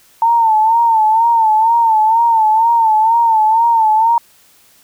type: tone with vibrato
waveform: sine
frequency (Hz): 898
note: A5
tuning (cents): +35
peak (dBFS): -8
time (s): 0.22-4.18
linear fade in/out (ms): 2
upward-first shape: sine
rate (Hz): 2.1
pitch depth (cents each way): 75
effects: white hiss -49 dBFS RMS until 4.83 s